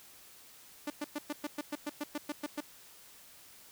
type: tone bursts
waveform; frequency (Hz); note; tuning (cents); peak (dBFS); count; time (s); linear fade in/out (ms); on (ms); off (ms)
sawtooth; 294.5; D4; +5; -30; 13; 0.87-2.606; 5; 32; 110
effects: white hiss -56 dBFS RMS until 3.71 s